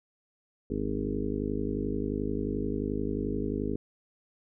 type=harmonic tone with a mistuned harmonic; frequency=51.4 Hz; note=G#1; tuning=17 cents flat; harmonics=1 / 2 / 3 / 4 / 5 / 6 / 7 / 8 / 9; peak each=-37 / -39 / -42 / -37 / -34 / -36 / -44 / -35 / -41 dBFS; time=0.7-3.76 s; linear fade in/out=5 ms; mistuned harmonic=3; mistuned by=+15 cents; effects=none